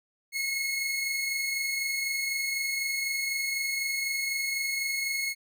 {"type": "tone pair together", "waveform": "sawtooth", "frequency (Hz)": [2152, 2176], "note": ["C7", "C#7"], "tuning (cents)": [48, -33], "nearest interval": "unison", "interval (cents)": 19, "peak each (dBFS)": [-35, -25], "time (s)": [0.32, 5.35], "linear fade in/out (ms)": 50, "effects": []}